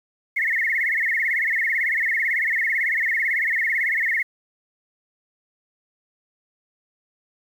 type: tone with vibrato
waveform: sine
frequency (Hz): 1975.5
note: B6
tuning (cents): 0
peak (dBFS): -19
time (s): 0.36-4.23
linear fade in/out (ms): 10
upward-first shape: sine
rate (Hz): 18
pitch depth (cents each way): 180
effects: 8-bit